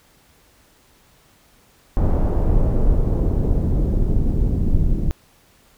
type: noise with low-pass filter sweep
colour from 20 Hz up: brown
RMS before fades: -17 dBFS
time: 1.97-5.11 s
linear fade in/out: 0 ms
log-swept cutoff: 820 to 260 Hz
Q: 0.99
effects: pink hiss -55 dBFS RMS until 5.77 s